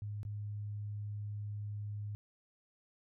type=tone with dropouts; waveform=sine; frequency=103.83 Hz; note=G#2; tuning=in tune; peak=-38 dBFS; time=0.02-2.15 s; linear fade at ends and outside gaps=0 ms; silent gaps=0.231-0.251 s; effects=none